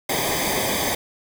pink noise with comb filter, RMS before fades -23 dBFS, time 0.09-0.95 s, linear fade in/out 5 ms, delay 0.72 ms, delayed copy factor -0.85, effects none

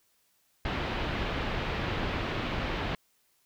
pink low-pass noise, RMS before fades -32 dBFS, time 0.65-2.95 s, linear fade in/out 2 ms, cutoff 3500 Hz, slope 24 dB/octave, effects white hiss -70 dBFS RMS until 3.45 s

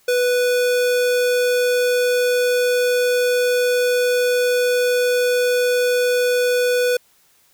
square tone, 493.5 Hz, B4, 1 cent flat, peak -16 dBFS, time 0.08-6.97 s, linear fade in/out 5 ms, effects white hiss -57 dBFS RMS until 7.53 s

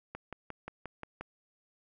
click train, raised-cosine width 0.5 ms, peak -25 dBFS, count 7, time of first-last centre 0.15-1.21 s, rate 5.66 Hz, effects none

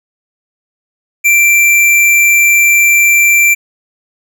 square tone, 2352 Hz, D7, 2 cents sharp, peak -6 dBFS, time 1.24-3.55 s, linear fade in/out 20 ms, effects none

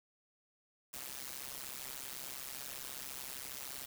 white noise with amplitude modulation, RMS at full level -41 dBFS, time 0.93-3.86 s, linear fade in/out 10 ms, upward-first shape sine, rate 133 Hz, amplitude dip 100%, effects none

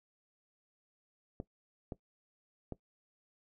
clicks, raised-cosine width 2 ms, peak -26 dBFS, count 3, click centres 1.401 / 1.922 / 2.723 s, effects noise-tail reverb RT60 0.1 s tail -18 dB re dry

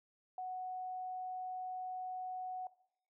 sine tone, 740 Hz, F#5, in tune, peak -39 dBFS, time 0.38-2.67 s, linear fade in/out 2 ms, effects noise-tail reverb RT60 0.7 s tail -18 dB re dry

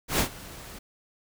pink noise with ADSR envelope, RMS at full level -22 dBFS, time 0.08-0.79 s, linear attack 110 ms, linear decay 93 ms, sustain -21 dB, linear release 9 ms, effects none

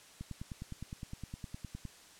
click train, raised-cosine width 5 ms, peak -29 dBFS, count 17, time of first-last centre 0.21-1.853 s, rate 9.74 Hz, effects white hiss -57 dBFS RMS until 2.19 s + low-pass 9000 Hz 12 dB/octave

